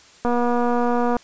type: click train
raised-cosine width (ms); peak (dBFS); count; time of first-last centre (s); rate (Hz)
1; -9; 222; 0.25-1.167; 241
effects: white hiss -49 dBFS RMS until 1.23 s + resampled to 16000 Hz